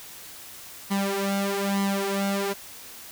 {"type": "tone with flanger", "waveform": "sawtooth", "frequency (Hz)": 197.9, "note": "G3", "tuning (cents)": 17, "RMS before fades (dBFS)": -26, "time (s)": [0.9, 2.54], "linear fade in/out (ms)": 20, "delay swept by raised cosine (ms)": [0.97, 3.67], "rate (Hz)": 1.1, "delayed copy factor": 0.85, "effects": ["white hiss -43 dBFS RMS until 3.11 s"]}